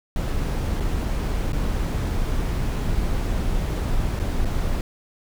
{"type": "noise with dropouts", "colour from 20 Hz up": "brown", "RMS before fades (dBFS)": -23, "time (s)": [0.16, 4.81], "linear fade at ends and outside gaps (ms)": 1, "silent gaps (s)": [[0.801, 0.805], [1.522, 1.531], [4.192, 4.198], [4.448, 4.454]], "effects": []}